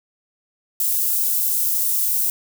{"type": "high-pass noise", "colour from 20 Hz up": "white", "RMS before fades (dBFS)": -20, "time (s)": [0.8, 2.3], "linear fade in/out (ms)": 2, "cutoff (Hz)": 11000, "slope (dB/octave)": 12, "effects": []}